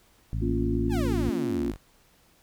harmonic tone, 54.3 Hz, A1, 22 cents flat, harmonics 1 / 2 / 3 / 4 / 5, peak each -29 / -30 / -36 / -45 / -46 dBFS, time 0.33-1.3 s, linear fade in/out 0 ms
sine chord, Bb minor, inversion none, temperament just, 233.1 / 279.7 / 349.6 Hz, Bb3 / Db4 / F4, 0 / +16 / +2 cents, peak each -30 dBFS, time 0.41-1.72 s, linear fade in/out 20 ms
sawtooth exponential sweep, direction down, 932.3 to 40.68 Hz, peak -30 dBFS, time 0.89-1.78 s, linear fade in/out 50 ms
effects pink hiss -61 dBFS RMS until 2.42 s

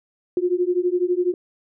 sine beating tone pair, 351.8 / 363.8 Hz, F4 / F#4, +13 / -29 cents, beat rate 12 Hz, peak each -21 dBFS, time 0.37-1.34 s, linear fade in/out 2 ms, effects none

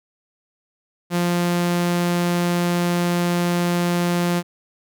sawtooth tone, 174.6 Hz, F3, in tune, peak -14 dBFS, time 1.1-4.43 s, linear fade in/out 50 ms, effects none

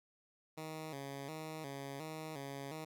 10% pulse tone with vibrato, 147.7 Hz, D3, 10 cents sharp, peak -35 dBFS, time 0.57-2.85 s, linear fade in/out 10 ms, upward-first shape square, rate 1.4 Hz, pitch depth 110 cents each way, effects none

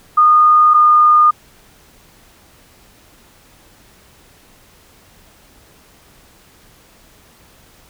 sine tone pair in turn, 1226 / 1219.2 Hz, D#6 / D#6, -26 / -36 cents, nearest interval unison, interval 10 cents, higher first, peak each -6 dBFS, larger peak neither, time 0.17-0.74 / 0.74-1.31 s, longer neither, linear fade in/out 10 ms, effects pink hiss -48 dBFS RMS until 7.89 s

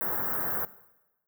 white band-stop noise, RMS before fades -30 dBFS, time 0.01-0.65 s, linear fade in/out 0 ms, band 1700 to 14000 Hz, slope 48 dB/octave, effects noise-tail reverb RT60 1.0 s tail -17 dB re dry + high-pass 80 Hz 12 dB/octave

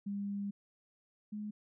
sine tone pair in turn, 201.1 / 210.1 Hz, G3 / G#3, +44 / +20 cents, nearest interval minor second, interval 76 cents, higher second, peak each -35 / -38 dBFS, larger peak first, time 0.06-0.51 / 1.32-1.51 s, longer first, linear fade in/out 10 ms, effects none

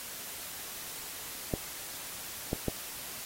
clicks, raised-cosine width 2 ms, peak -16 dBFS, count 3, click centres 1.538 / 2.531 / 2.683 s, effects white hiss -42 dBFS RMS until 3.25 s + AAC 48 kbps

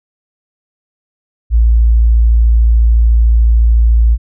sine tone, 56.9 Hz, A#1, 41 cents flat, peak -5 dBFS, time 1.5-4.18 s, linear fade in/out 50 ms, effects none

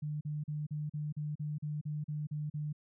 sine tone bursts, 150 Hz, D3, 37 cents sharp, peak -34 dBFS, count 12, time 0.02-2.729 s, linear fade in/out 10 ms, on 190 ms, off 39 ms, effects none

